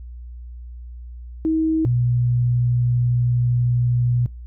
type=tone pair in turn; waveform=sine; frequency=318.8 / 121.78 Hz; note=D#4 / B2; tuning=+42 / -24 cents; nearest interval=octave + perfect fourth; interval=1666 cents; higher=first; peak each=-16 dBFS; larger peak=neither; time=1.45-1.85 / 1.85-4.26 s; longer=second; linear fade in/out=0 ms; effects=noise-tail reverb RT60 0.2 s tail -20 dB re dry + added 60 Hz sine -33 dBFS peak until 4.46 s